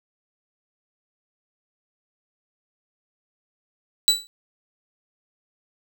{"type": "tone with exponential decay", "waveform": "35% pulse", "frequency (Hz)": 3951, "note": "B7", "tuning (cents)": 0, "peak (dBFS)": -8, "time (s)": [4.08, 4.27], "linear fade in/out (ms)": 0, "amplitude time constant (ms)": 41, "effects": []}